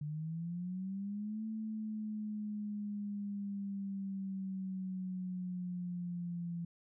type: linear two-way sweep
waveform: sine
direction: up then down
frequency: 146.83 to 220 to 170 Hz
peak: -37 dBFS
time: 0.01-6.65 s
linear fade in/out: 5 ms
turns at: 1.45 s
effects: none